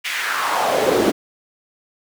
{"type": "noise with high-pass filter sweep", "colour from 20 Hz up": "brown", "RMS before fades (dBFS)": -19, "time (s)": [0.04, 1.12], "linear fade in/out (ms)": 20, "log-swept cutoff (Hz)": [2500, 280], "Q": 2.7, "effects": []}